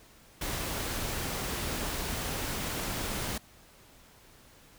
pink noise, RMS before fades -34 dBFS, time 0.41-3.38 s, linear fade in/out 5 ms, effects pink hiss -57 dBFS RMS until 4.78 s

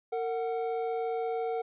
triangle tone pair together, 457.2 / 740 Hz, A#4 / F#5, -34 / 0 cents, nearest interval minor sixth, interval 834 cents, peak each -29 / -32 dBFS, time 0.12-1.62 s, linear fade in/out 10 ms, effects resampled to 8000 Hz

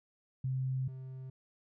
sine / triangle tone pair in turn, 130.81 / 130.81 Hz, C3 / C3, 0 / 0 cents, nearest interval unison, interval 0 cents, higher neither, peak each -31 / -40 dBFS, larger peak first, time 0.44-0.88 / 0.88-1.3 s, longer first, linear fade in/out 5 ms, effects none

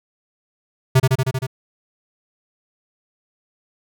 square tone with echo, 130.81 Hz, C3, in tune, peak -10 dBFS, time 0.95-1 s, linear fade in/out 10 ms, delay 78 ms, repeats 6, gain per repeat -2 dB, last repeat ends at 1.468 s, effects none

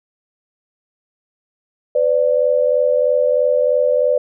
sine tone pair together, 504.2 / 587.3 Hz, B4 / D5, +36 / 0 cents, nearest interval minor third, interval 264 cents, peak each -15 dBFS, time 1.95-4.18 s, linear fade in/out 5 ms, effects none

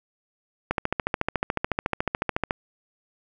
click train, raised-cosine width 0.5 ms, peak -8 dBFS, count 26, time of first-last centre 0.71-2.509 s, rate 13.9 Hz, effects none

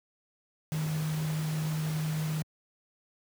sine tone in noise, 155.56 Hz, D#3, in tune, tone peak -28 dBFS, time 0.72-2.42 s, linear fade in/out 0 ms, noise pink, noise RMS -41 dBFS, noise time 0.72-2.42 s, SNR +10 dB, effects high-pass 100 Hz 12 dB/octave

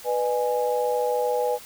sine chord, G# minor, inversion first, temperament equal with one note detuned, 493.9 / 607 / 830.6 Hz, B4 / D#5 / G#5, 0 / -43 / 0 cents, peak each -23 / -29 / -27 dBFS, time 0.04-1.59 s, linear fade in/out 50 ms, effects white hiss -44 dBFS RMS until 1.65 s

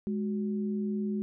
sine tone pair together, 208.2 / 370.8 Hz, G#3 / F#4, +5 / +4 cents, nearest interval minor seventh, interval 999 cents, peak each -29 / -37 dBFS, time 0.07-1.22 s, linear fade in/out 0 ms, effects none

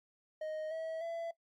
triangle tone with pitch steps, 622.3 / 645.4 / 669.3 Hz, D#5 / E5 / E5, 0 / -37 / +26 cents, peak -35 dBFS, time 0.41-1.31 s, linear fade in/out 5 ms, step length 300 ms, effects noise-tail reverb RT60 0.1 s tail -19 dB re dry + Opus 48 kbps

